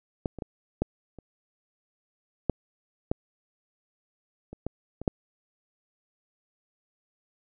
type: clicks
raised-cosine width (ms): 2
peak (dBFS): -14 / -25 / -20 / -11 / -30 / -9 / -11 / -27 / -17 / -23 / -9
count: 11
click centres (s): 0.258 / 0.387 / 0.422 / 0.82 / 1.187 / 2.497 / 3.115 / 4.53 / 4.666 / 5.016 / 5.078
effects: none